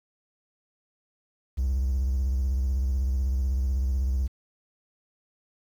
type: tone with vibrato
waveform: triangle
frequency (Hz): 65.41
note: C2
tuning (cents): 0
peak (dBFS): -20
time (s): 1.57-4.28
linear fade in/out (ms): 20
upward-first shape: sine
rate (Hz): 16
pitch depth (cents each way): 120
effects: tanh soft clip ceiling -16 dBFS + 9-bit